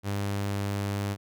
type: tone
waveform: sawtooth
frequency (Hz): 100.4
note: G2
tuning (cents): +42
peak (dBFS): -24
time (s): 0.03-1.17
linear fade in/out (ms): 50
effects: none